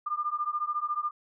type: beating tone pair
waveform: sine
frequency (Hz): 1196 / 1210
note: D6 / D#6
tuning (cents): +31 / -49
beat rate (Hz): 14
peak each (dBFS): -31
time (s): 0.06-1.11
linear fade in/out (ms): 10
effects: none